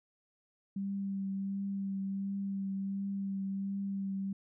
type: tone with vibrato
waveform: sine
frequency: 196 Hz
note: G3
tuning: in tune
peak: -33 dBFS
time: 0.76-4.33 s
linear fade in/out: 5 ms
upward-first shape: triangle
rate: 1.4 Hz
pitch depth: 19 cents each way
effects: none